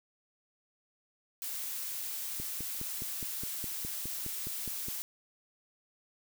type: noise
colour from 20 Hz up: blue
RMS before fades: -38 dBFS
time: 1.42-5.02 s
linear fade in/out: 0 ms
type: click train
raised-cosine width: 3 ms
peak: -29 dBFS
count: 13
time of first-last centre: 2.4-4.884 s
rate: 4.83 Hz
effects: none